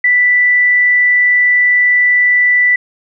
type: tone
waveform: sine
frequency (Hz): 1975.5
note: B6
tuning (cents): 0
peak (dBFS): -7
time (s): 0.04-2.76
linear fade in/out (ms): 5
effects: none